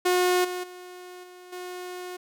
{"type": "tone with level steps", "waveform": "sawtooth", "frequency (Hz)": 361.4, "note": "F#4", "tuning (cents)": -41, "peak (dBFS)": [-16, -26, -37, -41, -31], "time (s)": [0.05, 2.17], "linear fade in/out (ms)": 10, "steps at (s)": [0.44, 0.63, 1.23, 1.52], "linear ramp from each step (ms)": 10, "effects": []}